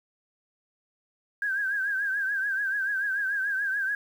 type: tone with vibrato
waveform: sine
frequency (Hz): 1600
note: G6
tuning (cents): +35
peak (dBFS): -25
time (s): 1.42-3.95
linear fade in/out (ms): 2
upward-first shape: triangle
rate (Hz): 6.9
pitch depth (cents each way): 98
effects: 9-bit